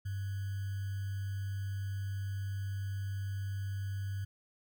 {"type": "tone with sample-and-hold", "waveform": "sine", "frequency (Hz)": 98, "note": "G2", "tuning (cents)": 0, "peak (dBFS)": -34, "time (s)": [0.05, 4.25], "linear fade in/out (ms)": 10, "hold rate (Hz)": 1575, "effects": []}